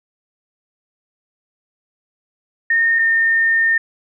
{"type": "tone pair in turn", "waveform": "sine", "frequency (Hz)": [1833, 1820.3], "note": ["A#6", "A#6"], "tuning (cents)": [-30, -42], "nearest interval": "unison", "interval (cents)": 12, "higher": "first", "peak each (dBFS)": -12, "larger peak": "neither", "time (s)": [[2.7, 2.99], [2.99, 3.78]], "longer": "second", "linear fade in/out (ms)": 5, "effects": []}